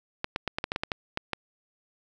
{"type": "clicks", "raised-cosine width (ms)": 0.3, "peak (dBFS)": -12, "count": 11, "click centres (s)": [0.244, 0.361, 0.477, 0.585, 0.641, 0.719, 0.761, 0.835, 0.918, 1.174, 1.333], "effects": []}